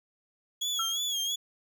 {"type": "tone with vibrato", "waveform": "30% pulse", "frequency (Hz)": 3322, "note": "G#7", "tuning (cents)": 0, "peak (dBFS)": -26, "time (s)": [0.61, 1.36], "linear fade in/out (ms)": 10, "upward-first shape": "sine", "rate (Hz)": 2.9, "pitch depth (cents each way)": 75}
{"type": "tone with exponential decay", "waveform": "sine", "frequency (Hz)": 1338, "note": "E6", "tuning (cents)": 25, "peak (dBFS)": -28, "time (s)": [0.79, 1.02], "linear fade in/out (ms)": 5, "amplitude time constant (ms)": 50}
{"effects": []}